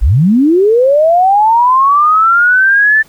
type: linear sweep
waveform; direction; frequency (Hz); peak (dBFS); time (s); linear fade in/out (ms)
sine; up; 39.91 to 1775; -5; 0.01-3.03; 20
effects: pink hiss -45 dBFS RMS until 3.08 s